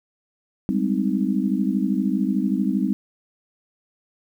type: chord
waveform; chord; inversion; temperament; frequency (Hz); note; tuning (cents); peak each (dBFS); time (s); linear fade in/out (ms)
sine; Ab major seventh; third; just; 194.67 / 207.7 / 259.6 / 311.5; G3 / Ab3 / C4 / Eb4; -12 / 0 / -13 / +2; -23 / -25 / -24 / -27; 0.69-2.93; 0
effects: 9-bit